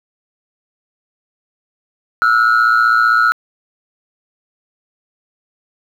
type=tone pair together; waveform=sine; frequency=1321.5 / 1437 Hz; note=E6 / F6; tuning=+4 / +49 cents; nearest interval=minor second; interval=145 cents; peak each=-10 dBFS; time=2.22-3.32 s; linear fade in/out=0 ms; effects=tanh soft clip ceiling -6 dBFS + 7-bit